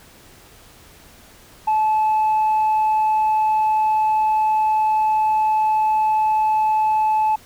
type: tone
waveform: sine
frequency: 865 Hz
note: A5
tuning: 30 cents flat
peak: -13 dBFS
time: 1.67-7.36 s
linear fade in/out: 10 ms
effects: tanh soft clip ceiling -13 dBFS + pink hiss -47 dBFS RMS until 7.45 s